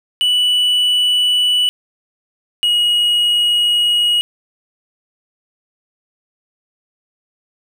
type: tone pair in turn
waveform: triangle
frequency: 2960 / 2897 Hz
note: F#7 / F#7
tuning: 0 / -37 cents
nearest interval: unison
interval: 37 cents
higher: first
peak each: -10 dBFS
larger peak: neither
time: 0.21-1.69 / 2.63-4.21 s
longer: second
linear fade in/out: 0 ms
effects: none